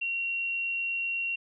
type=tone; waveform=sine; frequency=2744 Hz; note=F7; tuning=31 cents flat; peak=-28 dBFS; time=0.01-1.36 s; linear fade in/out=10 ms; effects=none